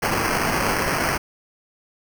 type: noise with sample-and-hold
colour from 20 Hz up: blue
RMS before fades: -22 dBFS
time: 0.02-1.18 s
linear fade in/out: 10 ms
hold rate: 3675 Hz
effects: none